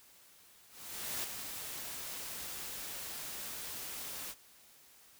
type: noise with ADSR envelope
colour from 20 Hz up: white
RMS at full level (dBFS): -37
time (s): 0.69-4.35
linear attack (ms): 550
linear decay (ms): 7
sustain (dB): -6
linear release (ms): 48
effects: white hiss -61 dBFS RMS until 5.19 s